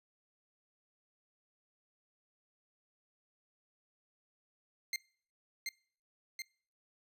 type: tone with echo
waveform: 20% pulse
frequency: 2101 Hz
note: C7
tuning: 7 cents sharp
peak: -28 dBFS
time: 4.93-4.96 s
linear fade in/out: 2 ms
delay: 730 ms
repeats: 2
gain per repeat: -3 dB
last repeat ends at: 6.42 s
effects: noise-tail reverb RT60 0.5 s tail -24 dB re dry + resampled to 32000 Hz